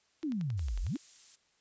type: exponential two-way sweep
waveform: sine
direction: down then up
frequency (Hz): 337.5 to 40.36 to 337.5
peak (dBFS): -31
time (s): 0.23-0.97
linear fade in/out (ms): 10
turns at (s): 0.81
type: click train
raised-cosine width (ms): 0.2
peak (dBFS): -31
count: 9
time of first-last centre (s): 0.23-0.957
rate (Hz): 11
type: noise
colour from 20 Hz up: violet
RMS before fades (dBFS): -47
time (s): 0.57-1.36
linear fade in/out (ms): 10
effects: white hiss -71 dBFS RMS until 1.6 s + resampled to 16000 Hz